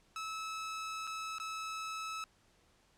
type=tone with dropouts; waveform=sawtooth; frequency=1300 Hz; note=E6; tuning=24 cents flat; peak=-35 dBFS; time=0.16-2.24 s; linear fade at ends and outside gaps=1 ms; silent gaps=1.07-1.074 / 1.384-1.399 s; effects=pink hiss -69 dBFS RMS until 2.97 s + low-pass 9000 Hz 12 dB/octave